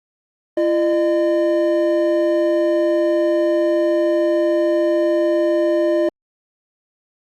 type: tone pair together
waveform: triangle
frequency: 340.1 / 606.8 Hz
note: F4 / D#5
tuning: -46 / -44 cents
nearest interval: minor seventh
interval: 1002 cents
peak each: -15 dBFS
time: 0.57-6.09 s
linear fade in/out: 5 ms
effects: Opus 24 kbps